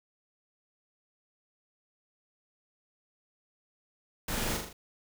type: noise with echo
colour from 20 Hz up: pink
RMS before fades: -34 dBFS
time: 4.28-4.57 s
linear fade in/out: 5 ms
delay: 40 ms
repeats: 4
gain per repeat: -4 dB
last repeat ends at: 4.73 s
effects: none